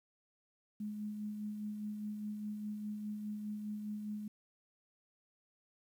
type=tone with tremolo; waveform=sine; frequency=210.3 Hz; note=G#3; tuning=22 cents sharp; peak=-37 dBFS; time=0.8-4.28 s; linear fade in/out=5 ms; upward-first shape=sine; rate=4.9 Hz; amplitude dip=35%; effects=11-bit